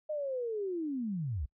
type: linear sweep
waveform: sine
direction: down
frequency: 621 to 57.6 Hz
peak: -32 dBFS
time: 0.09-1.46 s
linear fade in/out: 10 ms
effects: noise-tail reverb RT60 0.1 s tail -26 dB re dry